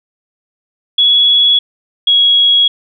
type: tone pair in turn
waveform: sine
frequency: 3370 / 3322 Hz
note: G#7 / G#7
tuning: +25 / 0 cents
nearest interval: unison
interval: 25 cents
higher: first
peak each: -6 dBFS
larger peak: neither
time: 0.98-1.59 / 2.07-2.68 s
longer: neither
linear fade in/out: 5 ms
effects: none